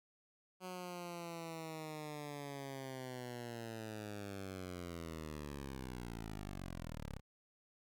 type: linear sweep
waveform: 10% pulse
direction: down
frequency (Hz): 185 to 32.7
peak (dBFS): -36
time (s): 0.6-7.21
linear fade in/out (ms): 50
effects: none